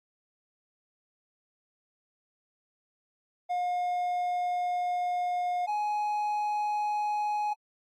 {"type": "tone pair in turn", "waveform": "triangle", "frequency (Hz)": [715, 837.7], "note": ["F5", "G#5"], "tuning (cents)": [41, 15], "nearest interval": "minor third", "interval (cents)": 274, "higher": "second", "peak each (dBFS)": -25, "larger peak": "neither", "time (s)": [[3.49, 5.67], [5.67, 7.54]], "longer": "first", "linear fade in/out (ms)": 20, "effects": ["AAC 48 kbps"]}